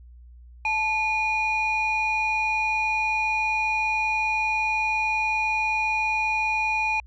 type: tone pair together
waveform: sine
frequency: 872.7 / 2445 Hz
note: A5 / D#7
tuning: -14 / -31 cents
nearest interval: octave + tritone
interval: 1783 cents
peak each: -24 / -22 dBFS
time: 0.65-7 s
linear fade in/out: 2 ms
effects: tanh soft clip ceiling -17 dBFS + added 60 Hz sine -44 dBFS peak until 7.06 s